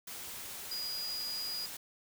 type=tone in noise; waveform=sine; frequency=4896 Hz; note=D#8; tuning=29 cents flat; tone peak=-36 dBFS; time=0.71-1.66 s; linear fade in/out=5 ms; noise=white; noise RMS=-44 dBFS; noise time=0.07-1.77 s; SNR=+5 dB; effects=none